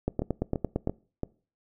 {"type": "two click trains", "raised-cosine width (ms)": 2, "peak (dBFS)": [-13, -16], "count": [8, 4], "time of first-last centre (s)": [[0.08, 0.874], [0.22, 1.234]], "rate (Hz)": [8.82, 2.96], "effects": ["noise-tail reverb RT60 0.4 s tail -23 dB re dry"]}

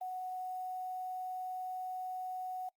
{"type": "tone with quantisation", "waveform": "sine", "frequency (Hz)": 740, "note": "F#5", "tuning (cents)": 0, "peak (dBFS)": -37, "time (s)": [0.01, 2.69], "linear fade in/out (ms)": 5, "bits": 10, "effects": ["noise-tail reverb RT60 0.1 s tail -23 dB re dry", "Opus 24 kbps"]}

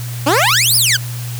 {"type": "exponential two-way sweep", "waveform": "15% pulse", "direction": "up then down", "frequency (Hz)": [261.8, 5410, 1434], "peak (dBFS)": -4, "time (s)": [0.26, 0.97], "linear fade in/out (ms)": 10, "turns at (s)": 0.76, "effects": ["added 120 Hz sine -22 dBFS peak until 1.39 s", "white hiss -32 dBFS RMS until 1.39 s"]}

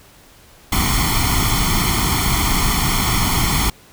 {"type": "noise with comb filter", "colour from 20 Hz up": "pink", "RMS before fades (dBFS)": -17, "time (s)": [0.72, 3.7], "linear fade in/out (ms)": 5, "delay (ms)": 0.92, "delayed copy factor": 0.9, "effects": ["pink hiss -47 dBFS RMS until 3.92 s"]}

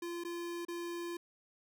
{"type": "tone with dropouts", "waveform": "square", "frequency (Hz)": 344.1, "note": "F4", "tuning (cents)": -26, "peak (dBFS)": -39, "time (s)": [0.02, 1.17], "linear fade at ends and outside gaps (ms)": 5, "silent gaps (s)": [[0.238, 0.248], [0.651, 0.683]], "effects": []}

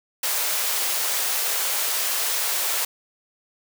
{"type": "high-pass noise", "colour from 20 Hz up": "white", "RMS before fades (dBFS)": -24, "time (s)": [0.23, 2.85], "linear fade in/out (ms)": 5, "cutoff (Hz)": 440, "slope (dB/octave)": 24, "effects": []}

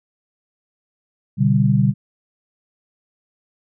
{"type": "chord", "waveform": "sine", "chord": "G major", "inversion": "first", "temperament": "equal with one note detuned", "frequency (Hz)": [123.47, 144.48, 196], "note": ["B2", "D3", "G3"], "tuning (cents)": [0, -28, 0], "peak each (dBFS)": -17, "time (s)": [1.37, 1.94], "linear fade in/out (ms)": 50, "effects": []}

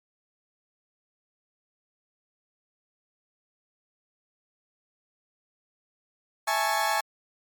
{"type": "chord", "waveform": "30% pulse", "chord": "A major seventh", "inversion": "second", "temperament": "equal", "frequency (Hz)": [659.3, 830.6, 880, 1108.7], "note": ["E5", "G#5", "A5", "C#6"], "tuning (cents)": [0, 0, 0, 0], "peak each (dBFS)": [-29, -25, -26, -28], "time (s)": [6.47, 7.01], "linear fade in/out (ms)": 10, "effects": ["MP3 96 kbps"]}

